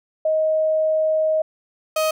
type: tone pair in turn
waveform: sine / 35% pulse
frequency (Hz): 628 / 628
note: D#5 / D#5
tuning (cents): +16 / +16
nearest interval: unison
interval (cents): 0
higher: neither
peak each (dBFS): -16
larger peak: neither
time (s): 0.25-1.42 / 1.96-2.11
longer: first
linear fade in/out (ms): 5
effects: none